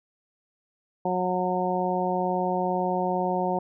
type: harmonic tone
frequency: 182.2 Hz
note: F#3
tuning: 26 cents flat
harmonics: 1 / 2 / 3 / 4 / 5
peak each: -30 / -30 / -30 / -28 / -30 dBFS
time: 1.05-3.59 s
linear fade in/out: 5 ms
effects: none